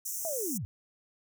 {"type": "high-pass noise", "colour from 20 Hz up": "pink", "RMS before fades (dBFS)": -36, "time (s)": [0.05, 0.58], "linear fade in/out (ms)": 10, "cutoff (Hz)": 5700, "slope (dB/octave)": 96}
{"type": "linear sweep", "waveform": "sine", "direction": "down", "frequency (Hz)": [682, 82.6], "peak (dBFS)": -33, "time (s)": [0.25, 0.65], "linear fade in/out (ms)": 0}
{"effects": []}